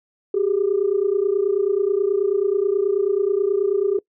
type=tone pair together; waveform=sine; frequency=383.1 / 412.4 Hz; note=G4 / G#4; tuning=-40 / -12 cents; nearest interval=minor second; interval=128 cents; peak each=-19 dBFS; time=0.34-3.99 s; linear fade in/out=5 ms; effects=noise-tail reverb RT60 0.1 s tail -24 dB re dry + tanh soft clip ceiling -10 dBFS